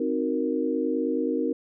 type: chord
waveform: sine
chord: C half-diminished seventh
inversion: none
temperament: equal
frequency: 261.6 / 311.1 / 370 / 466.2 Hz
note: C4 / Eb4 / Gb4 / Bb4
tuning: 0 / 0 / 0 / 0 cents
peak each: -28 / -28 / -32 / -28 dBFS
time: 0-1.53 s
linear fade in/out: 5 ms
effects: none